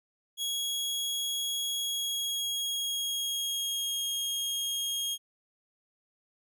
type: tone with pitch glide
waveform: sawtooth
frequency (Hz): 3322 to 3256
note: G#7 to G#7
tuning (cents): 0 to -35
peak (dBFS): -27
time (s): 0.37-5.18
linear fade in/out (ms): 50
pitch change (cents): -35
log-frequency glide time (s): 1.71-4.04
effects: none